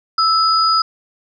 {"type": "tone pair together", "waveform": "sine", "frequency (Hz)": [1312, 4950], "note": ["E6", "D#8"], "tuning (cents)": [-9, -10], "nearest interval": "octave + major seventh", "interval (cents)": 2299, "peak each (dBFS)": [-13, -16], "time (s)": [0.18, 0.82], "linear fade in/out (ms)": 5, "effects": []}